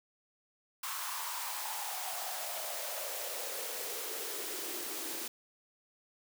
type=noise with high-pass filter sweep; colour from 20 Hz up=white; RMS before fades=-39 dBFS; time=0.83-5.28 s; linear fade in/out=5 ms; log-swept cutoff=1100 to 300 Hz; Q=5; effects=none

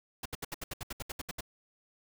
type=noise bursts; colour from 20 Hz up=pink; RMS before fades=-38 dBFS; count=13; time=0.23-1.408 s; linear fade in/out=5 ms; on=26 ms; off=70 ms; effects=none

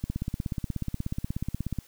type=click train; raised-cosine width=5 ms; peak=-17 dBFS; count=30; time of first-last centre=0.04-1.787 s; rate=16.6 Hz; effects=white hiss -57 dBFS RMS until 1.87 s

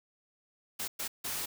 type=noise bursts at uneven times; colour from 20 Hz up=white; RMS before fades=-36 dBFS; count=3; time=0.79-0.88 / 0.99-1.08 / 1.24-1.46 s; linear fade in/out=10 ms; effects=none

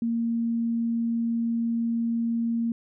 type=tone; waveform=sine; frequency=231.5 Hz; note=A#3; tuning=12 cents flat; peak=-23 dBFS; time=0.02-2.72 s; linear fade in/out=2 ms; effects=none

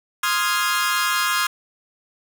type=chord; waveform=sawtooth; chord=F minor seventh; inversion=second; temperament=equal; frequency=1046.5 / 1244.5 / 1396.9 / 1661.2 Hz; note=C6 / Eb6 / F6 / Ab6; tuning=0 / 0 / 0 / 0 cents; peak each=-21 dBFS; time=0.23-1.47 s; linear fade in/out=5 ms; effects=none

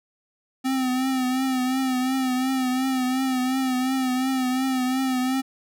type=tone with vibrato; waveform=square; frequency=258.7 Hz; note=C4; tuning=19 cents flat; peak=-22 dBFS; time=0.64-5.42 s; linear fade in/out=20 ms; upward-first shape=triangle; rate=2.8 Hz; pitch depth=53 cents each way; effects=none

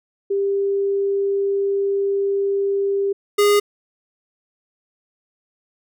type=tone pair in turn; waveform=sine / square; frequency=396.7 / 410.7 Hz; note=G4 / G#4; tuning=+21 / -19 cents; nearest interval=minor second; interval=60 cents; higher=second; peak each=-17 / -13 dBFS; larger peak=second; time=0.3-3.13 / 3.38-3.6 s; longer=first; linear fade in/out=10 ms; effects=none

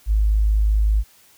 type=tone; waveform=sine; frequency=52.6 Hz; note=G#1; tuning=23 cents sharp; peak=-14 dBFS; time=0.06-1.04 s; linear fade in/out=50 ms; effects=white hiss -53 dBFS RMS until 1.37 s

